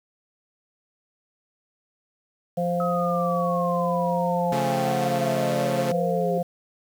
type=harmonic tone; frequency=174.61 Hz; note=F3; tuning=in tune; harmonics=1 / 3 / 4; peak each=-26 / -25 / -28 dBFS; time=2.57-6.43 s; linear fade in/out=10 ms
type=linear sweep; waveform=sine; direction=down; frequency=1283 to 392 Hz; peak=-27 dBFS; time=2.8-6.38 s; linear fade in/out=2 ms
type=chord; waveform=sawtooth; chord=Db augmented; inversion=none; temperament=equal; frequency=138.59 / 174.61 / 220 Hz; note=Db3 / F3 / A3; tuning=0 / 0 / 0 cents; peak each=-25 dBFS; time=4.52-5.92 s; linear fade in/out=5 ms
effects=8-bit